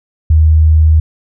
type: tone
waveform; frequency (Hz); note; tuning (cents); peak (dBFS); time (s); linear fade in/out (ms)
sine; 78.5; D#2; +16; -4; 0.3-1; 5
effects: none